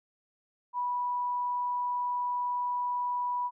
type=tone; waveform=sine; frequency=981 Hz; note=B5; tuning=12 cents flat; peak=-28 dBFS; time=0.73-3.51 s; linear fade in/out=50 ms; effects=none